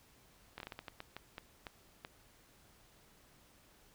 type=slowing click train; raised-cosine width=0.3 ms; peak=-28 dBFS; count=12; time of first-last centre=0.58-2.049 s; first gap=22 ms; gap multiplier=1.33; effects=pink hiss -65 dBFS RMS until 3.94 s